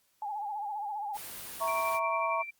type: tone with vibrato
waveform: sine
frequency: 830.6 Hz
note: G#5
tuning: in tune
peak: -33 dBFS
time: 0.22-1.17 s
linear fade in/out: 2 ms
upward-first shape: sine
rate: 15 Hz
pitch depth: 73 cents each way
type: noise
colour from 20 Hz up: white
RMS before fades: -42 dBFS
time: 1.13-2 s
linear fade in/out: 50 ms
type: chord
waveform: sine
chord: A# diminished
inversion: second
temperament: equal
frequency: 659.3 / 932.3 / 1108.7 Hz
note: E5 / A#5 / C#6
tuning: 0 / 0 / 0 cents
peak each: -33 / -33 / -31 dBFS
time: 1.6-2.43 s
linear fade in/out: 20 ms
type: tone with tremolo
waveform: sine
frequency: 2349 Hz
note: D7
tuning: in tune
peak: -33 dBFS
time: 1.67-2.51 s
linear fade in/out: 20 ms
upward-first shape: sine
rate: 11 Hz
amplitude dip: 65%
effects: white hiss -71 dBFS RMS until 2.59 s + Opus 48 kbps